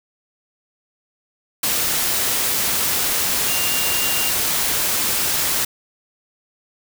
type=tone in noise; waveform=sine; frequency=2794 Hz; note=F7; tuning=in tune; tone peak=-26 dBFS; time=3.48-4.3 s; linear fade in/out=5 ms; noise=white; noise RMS=-20 dBFS; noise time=1.63-5.65 s; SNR=-9 dB; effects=none